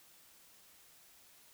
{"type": "silence", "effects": ["white hiss -62 dBFS RMS until 1.53 s"]}